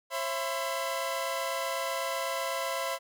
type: tone cluster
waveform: sawtooth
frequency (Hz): 540 / 668 / 1012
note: C#5 / E5 / B5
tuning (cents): -45 / +23 / +42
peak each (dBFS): -31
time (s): 0.1-2.99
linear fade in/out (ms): 50
effects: none